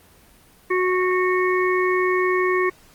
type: harmonic tone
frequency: 367.3 Hz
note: F#4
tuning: 13 cents flat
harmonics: 1 / 3 / 5 / 6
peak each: -19 / -24 / -26 / -27 dBFS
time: 0.7-2.7 s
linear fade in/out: 10 ms
effects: pink hiss -52 dBFS RMS until 2.94 s + Opus 24 kbps